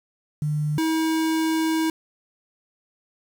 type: tone pair in turn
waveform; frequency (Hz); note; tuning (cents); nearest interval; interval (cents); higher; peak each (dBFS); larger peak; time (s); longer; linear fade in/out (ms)
sine / square; 150 / 320.4; D3 / E4; +37 / -49; octave + minor second; 1314; second; -21; neither; 0.42-0.78 / 0.78-1.9; second; 2
effects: 8-bit